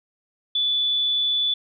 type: tone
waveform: sine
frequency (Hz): 3468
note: A7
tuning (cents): -26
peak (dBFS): -19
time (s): 0.55-1.54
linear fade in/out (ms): 5
effects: none